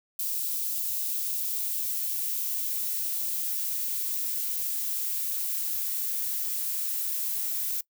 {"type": "noise with high-pass filter sweep", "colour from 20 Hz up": "violet", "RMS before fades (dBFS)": -30, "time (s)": [0.19, 7.81], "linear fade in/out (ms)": 5, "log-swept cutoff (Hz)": [3100, 900], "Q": 0.87, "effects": ["noise-tail reverb RT60 0.1 s tail -22 dB re dry"]}